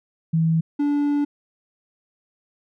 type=tone pair in turn; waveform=sine / triangle; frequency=162.5 / 289.5 Hz; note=E3 / D4; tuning=-24 / -25 cents; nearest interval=minor seventh; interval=999 cents; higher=second; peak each=-16 dBFS; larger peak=neither; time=0.33-0.61 / 0.79-1.25 s; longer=second; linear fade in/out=10 ms; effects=none